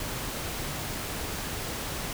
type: tone in noise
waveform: sine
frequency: 146.83 Hz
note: D3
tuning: in tune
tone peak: -39 dBFS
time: 0.66-0.91 s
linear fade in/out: 2 ms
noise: pink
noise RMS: -34 dBFS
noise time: 0-2.13 s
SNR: -8 dB
effects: none